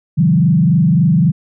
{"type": "tone with frequency modulation", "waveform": "sine", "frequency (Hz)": 164.81, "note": "E3", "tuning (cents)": 0, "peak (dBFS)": -8, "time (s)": [0.17, 1.32], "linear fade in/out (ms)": 20, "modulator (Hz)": 23.6, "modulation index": 1.2, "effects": []}